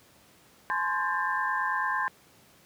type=tone cluster; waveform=sine; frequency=853 / 1034 / 1083 / 1600 / 1779 Hz; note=G#5 / C6 / C#6 / G6 / A6; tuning=+46 / -21 / -41 / +35 / +19 cents; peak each=-35 / -29 / -38 / -31 / -34 dBFS; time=0.7-2.08 s; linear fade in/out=0 ms; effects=pink hiss -58 dBFS RMS until 2.65 s + high-pass 100 Hz 12 dB/octave